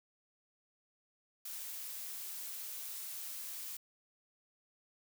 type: noise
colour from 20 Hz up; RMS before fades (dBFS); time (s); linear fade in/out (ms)
blue; -44; 1.45-3.77; 5
effects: none